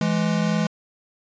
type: tone pair together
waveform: square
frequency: 166.76 / 210 Hz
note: E3 / G#3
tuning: +20 / +19 cents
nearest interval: major third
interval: 399 cents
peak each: -23 dBFS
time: 0.01-0.67 s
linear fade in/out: 2 ms
effects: resampled to 16000 Hz